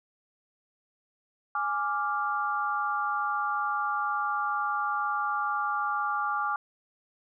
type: chord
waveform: sine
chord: D diminished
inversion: second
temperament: equal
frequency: 830.6 / 1174.7 / 1396.9 Hz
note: Ab5 / D6 / F6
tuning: 0 / 0 / 0 cents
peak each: -32 / -29 / -32 dBFS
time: 1.55-6.56 s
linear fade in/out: 2 ms
effects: none